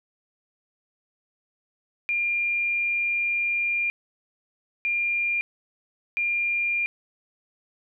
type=tone bursts at uneven times; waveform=sine; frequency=2400 Hz; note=D7; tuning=37 cents sharp; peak=-22 dBFS; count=3; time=2.09-3.9 / 4.85-5.41 / 6.17-6.86 s; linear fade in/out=0 ms; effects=none